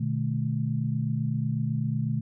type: tone cluster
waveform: sine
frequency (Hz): 122 / 150 / 216.2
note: B2 / D3 / A3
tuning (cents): -21 / +37 / -30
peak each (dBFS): -28 / -29 / -31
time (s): 0-2.21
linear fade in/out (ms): 10
effects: none